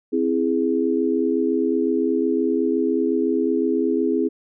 sine chord, C augmented, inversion none, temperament equal, 261.6 / 329.6 / 415.3 Hz, C4 / E4 / G#4, 0 / 0 / 0 cents, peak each -22 dBFS, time 0.12-4.29 s, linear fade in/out 20 ms, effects none

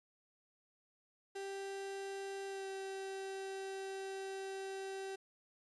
35% pulse tone with pitch glide, 392 to 386.8 Hz, G4 to G4, 0 to -23 cents, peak -40 dBFS, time 1.35-5.16 s, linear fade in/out 10 ms, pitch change -23 cents, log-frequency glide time 2.47-2.67 s, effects resampled to 24000 Hz + 11-bit

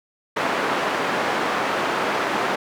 white band-pass noise, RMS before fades -23 dBFS, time 0.36-2.56 s, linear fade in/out 10 ms, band 240 to 1400 Hz, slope 12 dB/octave, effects none

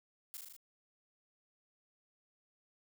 blue noise with echo, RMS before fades -45 dBFS, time 0.34-0.37 s, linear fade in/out 0 ms, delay 39 ms, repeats 5, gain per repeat -2 dB, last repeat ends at 0.565 s, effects none

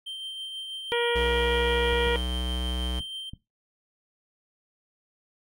triangle tone with tremolo, 3136 Hz, G7, in tune, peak -31 dBFS, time 0.06-3.3 s, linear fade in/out 10 ms, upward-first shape triangle, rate 6.2 Hz, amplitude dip 35%
harmonic tone, 474.6 Hz, A#4, 31 cents sharp, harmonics 1 / 2 / 3 / 4 / 5 / 6 / 7, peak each -25 / -30 / -34 / -34 / -33 / -39 / -35 dBFS, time 0.92-2.16 s, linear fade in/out 0 ms
square tone with pitch glide, 61.74 to 62.17 Hz, B1 to B1, 0 to +12 cents, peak -29 dBFS, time 1.15-3 s, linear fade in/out 10 ms, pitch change +12 cents, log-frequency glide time 1.32-1.65 s
clicks, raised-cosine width 5 ms, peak -27 dBFS, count 4, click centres 1.928 / 2.071 / 3.005 / 3.335 s
effects noise-tail reverb RT60 0.2 s tail -17 dB re dry

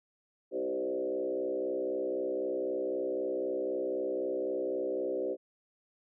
sine tone with frequency modulation, 448.8 Hz, A4, 34 cents sharp, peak -30 dBFS, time 0.51-5.37 s, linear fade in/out 50 ms, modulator 63.9 Hz, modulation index 2, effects none

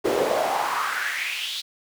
brown noise with high-pass filter sweep, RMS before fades -25 dBFS, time 0.04-1.62 s, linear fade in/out 20 ms, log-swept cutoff 370 to 3900 Hz, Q 4.5, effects none

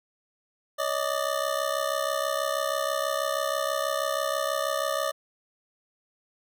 25% pulse ring-modulated tone, 597 Hz, D5, 28 cents sharp, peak -19 dBFS, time 0.78-5.12 s, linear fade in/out 20 ms, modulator 33.1 Hz, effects none

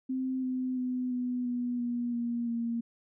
sine tone with pitch steps, 260 / 256 / 252 / 248.1 / 244.3 / 240.5 / 236.8 / 233.1 Hz, C4 / C4 / B3 / B3 / B3 / B3 / A#3 / A#3, -11 / -38 / +35 / +8 / -19 / -46 / +27 / 0 cents, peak -29 dBFS, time 0.09-2.81 s, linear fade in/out 10 ms, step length 340 ms, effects none

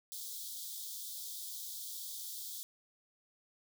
white high-pass noise, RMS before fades -44 dBFS, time 0.12-2.63 s, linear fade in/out 0 ms, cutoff 3300 Hz, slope 96 dB/octave, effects none

